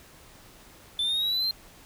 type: linear sweep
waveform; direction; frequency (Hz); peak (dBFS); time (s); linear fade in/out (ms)
triangle; up; 3500 to 4186; -23; 0.99-1.51; 2
effects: pink hiss -52 dBFS RMS until 1.85 s